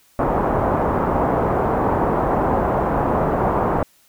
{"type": "low-pass noise", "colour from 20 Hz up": "white", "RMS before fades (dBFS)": -19, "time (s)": [0.19, 3.83], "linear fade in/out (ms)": 2, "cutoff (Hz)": 990, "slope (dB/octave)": 24, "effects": ["white hiss -56 dBFS RMS until 4.08 s"]}